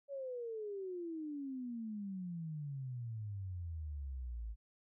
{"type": "exponential sweep", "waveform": "sine", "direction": "down", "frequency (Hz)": [569, 52.7], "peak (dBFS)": -40, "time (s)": [0.08, 4.56], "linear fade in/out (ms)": 50, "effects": []}